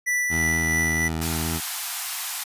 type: tone with tremolo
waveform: square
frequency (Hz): 1972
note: B6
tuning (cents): -3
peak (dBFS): -21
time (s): 0.06-1.09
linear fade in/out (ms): 20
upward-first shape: sine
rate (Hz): 3.1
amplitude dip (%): 25
type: tone with vibrato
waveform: 15% pulse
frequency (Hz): 81.1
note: E2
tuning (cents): -28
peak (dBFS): -19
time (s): 0.29-1.61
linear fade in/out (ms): 50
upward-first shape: sine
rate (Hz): 4.3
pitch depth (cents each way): 20
type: high-pass noise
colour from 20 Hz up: white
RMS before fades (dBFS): -29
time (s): 1.21-2.44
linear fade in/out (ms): 10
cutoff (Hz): 690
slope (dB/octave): 96
effects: resampled to 32000 Hz